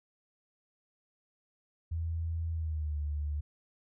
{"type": "tone with pitch glide", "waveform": "sine", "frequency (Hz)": [82.41, 73.84], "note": ["E2", "D2"], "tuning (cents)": [0, 10], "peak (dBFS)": -31, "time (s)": [1.91, 3.41], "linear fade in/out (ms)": 10, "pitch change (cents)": -190, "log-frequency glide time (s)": [2.51, 2.97], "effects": []}